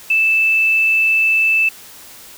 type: tone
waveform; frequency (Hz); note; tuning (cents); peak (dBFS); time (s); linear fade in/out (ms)
sine; 2637; E7; 0; -11; 0.1-1.69; 5
effects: white hiss -39 dBFS RMS until 2.37 s